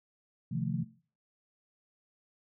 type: chord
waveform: sine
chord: F dominant seventh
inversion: second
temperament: equal with one note detuned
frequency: 130.81 / 155.56 / 172.71 / 220 Hz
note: C3 / Eb3 / F3 / A3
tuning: 0 / 0 / -19 / 0 cents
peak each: -35 / -36 / -35 / -38 dBFS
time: 0.51-0.84 s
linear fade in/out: 10 ms
effects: noise-tail reverb RT60 0.4 s tail -17 dB re dry